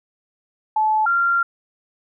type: tone pair in turn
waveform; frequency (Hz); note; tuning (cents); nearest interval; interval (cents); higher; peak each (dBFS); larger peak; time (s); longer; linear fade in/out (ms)
sine; 865 / 1383.9; A5 / F6; -30 / -16; minor sixth; 814; second; -15 / -15; neither; 0.76-1.06 / 1.06-1.43; second; 5
effects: none